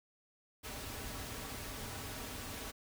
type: noise with comb filter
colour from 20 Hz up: pink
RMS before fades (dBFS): -44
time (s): 0.63-2.72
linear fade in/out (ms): 20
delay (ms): 5.7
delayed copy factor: -0.5
effects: none